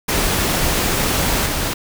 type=noise with level steps; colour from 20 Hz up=pink; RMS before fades=-18 / -21 dBFS; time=0.08-1.74 s; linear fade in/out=10 ms; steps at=1.46 s; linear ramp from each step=2 ms; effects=none